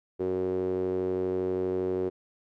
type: tone with band-pass filter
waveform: sawtooth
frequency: 92.5 Hz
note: F#2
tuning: in tune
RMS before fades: -29 dBFS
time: 0.19-2.1 s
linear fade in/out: 20 ms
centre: 400 Hz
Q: 6.7
effects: none